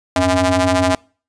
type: ring-modulated tone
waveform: sawtooth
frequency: 185 Hz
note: F#3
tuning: in tune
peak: -6 dBFS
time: 0.16-0.95 s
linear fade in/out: 0 ms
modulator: 456 Hz
effects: noise-tail reverb RT60 0.4 s tail -26 dB re dry + resampled to 22050 Hz